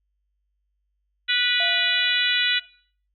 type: harmonic tone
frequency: 490.6 Hz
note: B4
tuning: 12 cents flat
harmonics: 3 / 4 / 5 / 6 / 7 / 8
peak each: -26 / -26 / -26 / -26 / -26 / -26 dBFS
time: 1.28-2.6 s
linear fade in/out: 20 ms
type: tone with exponential decay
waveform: triangle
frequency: 686 Hz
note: F5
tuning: 31 cents flat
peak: -27 dBFS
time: 1.6-2.66 s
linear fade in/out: 2 ms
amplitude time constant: 230 ms
effects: noise-tail reverb RT60 0.5 s tail -19 dB re dry + added 50 Hz sine -70 dBFS peak until 3.14 s